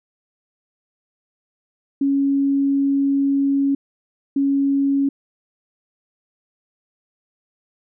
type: tone bursts at uneven times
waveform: sine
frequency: 277.2 Hz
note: C#4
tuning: in tune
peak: -15 dBFS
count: 2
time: 2.01-3.75 / 4.36-5.09 s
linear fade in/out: 5 ms
effects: none